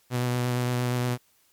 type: tone with vibrato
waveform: sawtooth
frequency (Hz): 123.47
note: B2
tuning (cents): 0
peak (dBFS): -20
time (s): 0.1-1.18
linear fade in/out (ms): 50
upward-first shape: triangle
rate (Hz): 8.6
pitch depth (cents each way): 19
effects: white hiss -64 dBFS RMS until 1.52 s + MP3 96 kbps